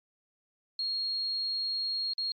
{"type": "tone with dropouts", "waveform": "sine", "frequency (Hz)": 4270, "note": "C8", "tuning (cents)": 34, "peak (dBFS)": -29, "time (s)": [0.79, 2.32], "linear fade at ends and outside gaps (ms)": 2, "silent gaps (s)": [2.135, 2.18], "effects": ["MP3 64 kbps"]}